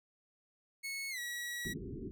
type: tone with pitch glide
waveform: sawtooth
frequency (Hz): 2197 to 1923.7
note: C#7 to B6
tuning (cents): -16 to -46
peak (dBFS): -35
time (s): 0.83-1.74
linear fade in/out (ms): 20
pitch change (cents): -230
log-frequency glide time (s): 1.1-1.19
type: low-pass noise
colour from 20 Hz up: white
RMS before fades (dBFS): -43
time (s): 1.65-2.11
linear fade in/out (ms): 0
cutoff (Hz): 420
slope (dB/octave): 96
effects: none